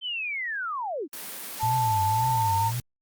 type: linear sweep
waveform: sine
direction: down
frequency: 3125 to 249.6 Hz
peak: -28 dBFS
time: 0.01-1.08 s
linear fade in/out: 50 ms
type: high-pass noise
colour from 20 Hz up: white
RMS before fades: -37 dBFS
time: 1.13-2.8 s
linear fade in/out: 2 ms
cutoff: 150 Hz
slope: 48 dB/octave
type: tone with pitch glide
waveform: sine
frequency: 880 to 910.5 Hz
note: A5 to A#5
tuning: 0 to -41 cents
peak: -22 dBFS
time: 1.59-2.72 s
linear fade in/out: 50 ms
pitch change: +59 cents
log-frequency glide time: 2.12-2.6 s
type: tone with vibrato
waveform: sine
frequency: 110.8 Hz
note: A2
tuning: 13 cents sharp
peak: -27 dBFS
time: 1.63-2.8 s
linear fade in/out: 0 ms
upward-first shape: triangle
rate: 1.9 Hz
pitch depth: 270 cents each way
effects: Opus 48 kbps